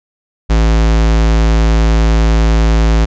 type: tone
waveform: square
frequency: 55 Hz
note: A1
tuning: in tune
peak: -8 dBFS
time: 0.49-3.06 s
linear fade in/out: 20 ms
effects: resampled to 16000 Hz